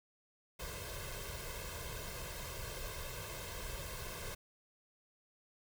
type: noise with comb filter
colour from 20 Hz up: pink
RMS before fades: -44 dBFS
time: 0.59-4.35 s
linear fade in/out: 10 ms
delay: 1.9 ms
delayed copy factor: +0.8
effects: none